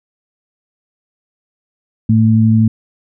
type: tone pair together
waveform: sine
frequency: 111 / 222 Hz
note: A2 / A3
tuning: +16 / +16 cents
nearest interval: octave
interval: 1200 cents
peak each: -10 dBFS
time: 2.09-2.68 s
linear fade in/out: 5 ms
effects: none